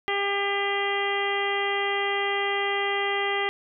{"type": "harmonic tone", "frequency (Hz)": 400, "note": "G4", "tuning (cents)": 35, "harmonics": [1, 2, 3, 4, 5, 6, 7, 8], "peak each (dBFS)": [-29, -30, -33, -39, -28, -37, -35, -35], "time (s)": [0.08, 3.49], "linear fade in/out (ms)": 0, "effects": []}